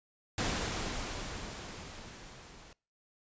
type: noise with level ramp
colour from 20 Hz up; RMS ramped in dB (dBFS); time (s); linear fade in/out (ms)
pink; -32 to -54; 0.38-2.73; 2
effects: noise-tail reverb RT60 0.4 s tail -25 dB re dry + resampled to 16000 Hz